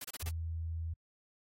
white noise bursts, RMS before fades -42 dBFS, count 5, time 0.01-0.293 s, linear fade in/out 5 ms, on 35 ms, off 27 ms
sine tone, 82 Hz, E2, 9 cents flat, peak -35 dBFS, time 0.22-0.94 s, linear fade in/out 10 ms
effects AAC 48 kbps

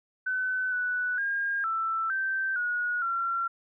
sine tone with pitch steps, 1513 / 1483 / 1617 / 1329 / 1556 / 1452 / 1366 Hz, F#6 / F#6 / G#6 / E6 / G6 / F#6 / F6, +38 / +4 / -47 / +14 / -13 / -33 / -39 cents, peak -26 dBFS, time 0.26-3.48 s, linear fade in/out 10 ms, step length 460 ms, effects none

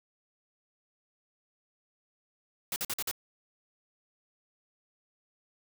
white noise bursts, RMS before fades -33 dBFS, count 5, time 2.72-3.113 s, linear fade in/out 2 ms, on 41 ms, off 47 ms, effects none

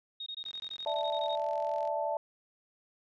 sine tone bursts, 3729 Hz, A#7, in tune, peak -37 dBFS, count 14, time 0.2-1.355 s, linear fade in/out 5 ms, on 63 ms, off 21 ms
click train, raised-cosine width 0.2 ms, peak -36 dBFS, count 64, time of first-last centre 0.44-1.875 s, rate 43.9 Hz
sine chord, D suspended second, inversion none, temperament equal, 587.3 / 659.3 / 880 Hz, D5 / E5 / A5, 0 / 0 / 0 cents, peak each -34 dBFS, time 0.86-2.17 s, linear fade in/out 2 ms
effects none

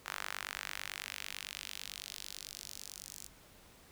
sawtooth tone with high-pass filter sweep, 49 Hz, G1, in tune, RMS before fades -45 dBFS, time 0.05-3.28 s, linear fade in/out 20 ms, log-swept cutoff 1300 to 6800 Hz, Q 1.4, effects pink hiss -60 dBFS RMS until 3.91 s

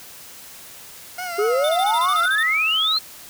20% pulse tone with vibrato, 708 Hz, F5, 23 cents sharp, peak -22 dBFS, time 1.18-2.26 s, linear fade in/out 5 ms, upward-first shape triangle, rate 4.6 Hz, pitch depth 84 cents each way
sine exponential sweep, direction up, 398.5 to 4265 Hz, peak -17 dBFS, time 1.38-2.99 s, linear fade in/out 10 ms
sine tone with tremolo, 1283 Hz, E6, 47 cents flat, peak -25 dBFS, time 1.39-2.97 s, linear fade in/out 2 ms, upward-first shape triangle, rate 2.1 Hz, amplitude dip 35%
square tone bursts, 3578 Hz, A7, 28 cents sharp, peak -26 dBFS, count 11, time 1.64-2.429 s, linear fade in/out 2 ms, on 49 ms, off 25 ms
effects white hiss -41 dBFS RMS until 3.29 s

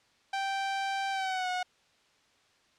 sawtooth tone with pitch glide, 782 to 729.6 Hz, G5 to F#5, -4 to -24 cents, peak -26 dBFS, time 0.33-1.63 s, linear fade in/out 5 ms, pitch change -120 cents, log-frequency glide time 1.11-1.49 s, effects white hiss -66 dBFS RMS until 2.78 s + low-pass 5000 Hz 12 dB/octave

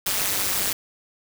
white noise with amplitude modulation, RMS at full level -20 dBFS, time 0.06-0.73 s, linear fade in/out 5 ms, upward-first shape sine, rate 198 Hz, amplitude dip 100%, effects none

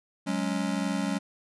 square chord, F# suspended second, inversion none, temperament just, 185 / 208.1 / 277.5 Hz, F#3 / G#3 / C#4, 0 / +4 / +2 cents, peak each -32 dBFS, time 0.26-1.19 s, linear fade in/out 20 ms, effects resampled to 24000 Hz

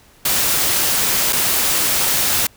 white noise with dropouts, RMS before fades -17 dBFS, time 0.25-2.47 s, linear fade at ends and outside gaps 5 ms, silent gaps 1.326-1.329 s, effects pink hiss -50 dBFS RMS until 2.56 s

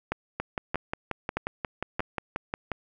two click trains, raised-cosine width 0.5 ms, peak -14 / -12 dBFS, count 14 / 4, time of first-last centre 0.4-2.717 / 0.12-1.995 s, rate 5.61 / 1.6 Hz, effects none

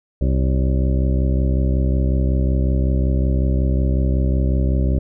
harmonic tone with a mistuned harmonic, 65.41 Hz, C2, in tune, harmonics 1 / 2 / 3 / 4 / 5 / 6 / 8 / 9, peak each -16 / -22 / -26 / -28 / -30 / -32 / -34 / -35 dBFS, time 0.21-4.99 s, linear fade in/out 5 ms, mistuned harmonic 8, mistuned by +46 cents, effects none

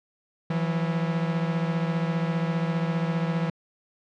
45% pulse beating tone pair, 164.3 / 179.3 Hz, E3 / F3, -5 / +46 cents, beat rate 15 Hz, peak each -25 / -30 dBFS, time 0.5-3.5 s, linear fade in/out 5 ms, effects low-pass 3000 Hz 12 dB/octave

